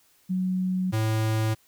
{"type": "tone pair in turn", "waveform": ["sine", "square"], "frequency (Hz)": [185, 110], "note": ["F#3", "A2"], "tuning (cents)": [0, 0], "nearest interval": "major sixth", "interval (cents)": 900, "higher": "first", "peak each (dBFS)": -23, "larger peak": "neither", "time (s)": [[0.29, 0.92], [0.92, 1.55]], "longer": "neither", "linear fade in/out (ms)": 20, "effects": ["white hiss -62 dBFS RMS until 1.67 s"]}